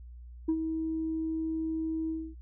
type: tone with ADSR envelope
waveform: sine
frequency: 320.5 Hz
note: E4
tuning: 49 cents flat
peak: -21 dBFS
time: 0.48-2.35 s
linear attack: 11 ms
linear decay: 65 ms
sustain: -8 dB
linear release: 260 ms
effects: tanh soft clip ceiling -22 dBFS + added 60 Hz sine -44 dBFS peak until 2.41 s